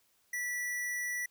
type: tone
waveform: square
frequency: 1957 Hz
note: B6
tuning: 16 cents flat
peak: -34 dBFS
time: 0.33-1.26 s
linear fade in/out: 5 ms
effects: white hiss -71 dBFS RMS until 1.3 s